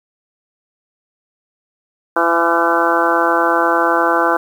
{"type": "harmonic tone with a mistuned harmonic", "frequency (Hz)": 168.4, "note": "E3", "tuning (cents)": 37, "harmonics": [2, 3, 4, 5, 6, 7, 8, 9], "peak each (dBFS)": [-20, -20, -20, -20, -20, -20, -20, -20], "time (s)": [2.16, 4.37], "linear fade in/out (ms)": 5, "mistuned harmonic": 8, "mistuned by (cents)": 22, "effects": ["7-bit"]}